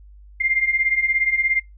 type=beating tone pair; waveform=sine; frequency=2093 / 2110 Hz; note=C7 / C7; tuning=0 / +14 cents; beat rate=17 Hz; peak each=-22 / -19 dBFS; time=0.4-1.6 s; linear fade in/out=10 ms; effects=noise-tail reverb RT60 0.2 s tail -25 dB re dry + added 50 Hz sine -42 dBFS peak until 1.77 s